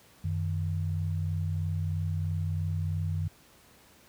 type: tone pair together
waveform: sine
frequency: 92.5 / 155.56 Hz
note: F#2 / D#3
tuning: 0 / 0 cents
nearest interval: major sixth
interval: 900 cents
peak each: -28 / -33 dBFS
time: 0.24-3.28 s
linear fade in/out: 5 ms
effects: pink hiss -58 dBFS RMS until 4.08 s + high-pass 60 Hz 12 dB/octave